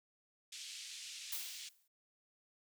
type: band-pass noise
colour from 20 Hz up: pink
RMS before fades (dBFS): -49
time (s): 0.52-1.69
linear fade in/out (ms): 5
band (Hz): 2700 to 8200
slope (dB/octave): 24
type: noise with exponential decay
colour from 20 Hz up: blue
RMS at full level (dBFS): -39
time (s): 1.32-1.88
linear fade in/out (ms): 5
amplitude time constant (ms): 120
effects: none